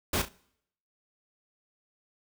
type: noise with echo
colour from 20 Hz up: pink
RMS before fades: -28 dBFS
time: 0.13-0.22 s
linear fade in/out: 5 ms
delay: 34 ms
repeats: 2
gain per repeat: -10 dB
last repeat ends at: 0.288 s
effects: noise-tail reverb RT60 0.7 s tail -23 dB re dry